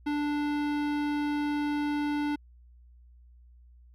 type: tone with hard clipping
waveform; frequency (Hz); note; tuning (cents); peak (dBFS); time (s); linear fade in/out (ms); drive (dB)
sine; 293.7; D4; 0; -29; 0.06-2.36; 10; 18
effects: added 60 Hz sine -52 dBFS peak until 3.94 s